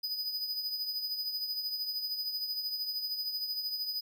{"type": "tone with tremolo", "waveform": "square", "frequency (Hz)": 4978, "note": "D#8", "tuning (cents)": 0, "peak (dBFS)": -31, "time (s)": [0.03, 4.01], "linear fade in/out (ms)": 10, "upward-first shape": "triangle", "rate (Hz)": 13, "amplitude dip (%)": 60, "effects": []}